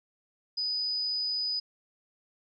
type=tone; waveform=sine; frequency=4978 Hz; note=D#8; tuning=in tune; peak=-28 dBFS; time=0.57-1.6 s; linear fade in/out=10 ms; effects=none